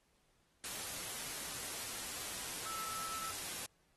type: tone in noise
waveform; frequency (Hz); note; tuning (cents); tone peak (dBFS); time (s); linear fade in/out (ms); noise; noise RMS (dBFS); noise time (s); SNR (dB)
sine; 1315; E6; -5; -44; 2.66-3.31; 0; white; -43; 0.64-3.66; -4
effects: pink hiss -75 dBFS RMS until 3.96 s + AAC 32 kbps